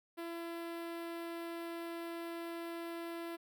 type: tone with notch filter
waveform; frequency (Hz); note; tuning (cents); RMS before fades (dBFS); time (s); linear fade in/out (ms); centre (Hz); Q
sawtooth; 336.9; E4; +38; -43; 0.17-3.37; 20; 6600; 0.88
effects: none